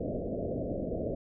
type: low-pass noise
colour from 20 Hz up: white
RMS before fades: -34 dBFS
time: 0-1.15 s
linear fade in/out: 5 ms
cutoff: 650 Hz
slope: 96 dB/octave
effects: none